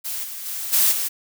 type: noise with level steps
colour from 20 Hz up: blue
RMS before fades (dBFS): -28 / -33 / -29 / -17 / -24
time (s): 0.04-1.09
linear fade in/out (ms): 20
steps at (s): 0.23 / 0.45 / 0.72 / 0.91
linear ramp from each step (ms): 20
effects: none